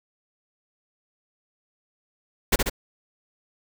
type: noise with echo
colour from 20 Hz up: pink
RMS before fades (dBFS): -17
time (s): 2.52-2.56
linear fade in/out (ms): 10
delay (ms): 69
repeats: 2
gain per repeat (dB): -4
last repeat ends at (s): 2.698
effects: none